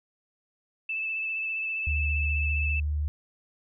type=tone with vibrato; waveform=sine; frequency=2631 Hz; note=E7; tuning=4 cents flat; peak=-28 dBFS; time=0.89-2.8 s; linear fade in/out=5 ms; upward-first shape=sine; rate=15 Hz; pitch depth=18 cents each way
type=tone; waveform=sine; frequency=74.5 Hz; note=D2; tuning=25 cents sharp; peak=-25 dBFS; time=1.87-3.08 s; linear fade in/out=0 ms
effects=none